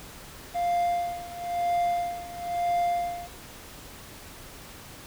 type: tone with tremolo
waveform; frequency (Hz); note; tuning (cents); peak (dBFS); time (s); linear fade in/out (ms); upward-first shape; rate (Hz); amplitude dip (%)
triangle; 698.5; F5; 0; -20; 0.54-3.28; 20; sine; 1; 85
effects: pink hiss -45 dBFS RMS until 5.06 s